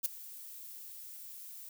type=noise with ADSR envelope; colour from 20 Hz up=violet; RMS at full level=-28 dBFS; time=0.03-1.69 s; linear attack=25 ms; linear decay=8 ms; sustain=-20 dB; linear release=3 ms; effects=none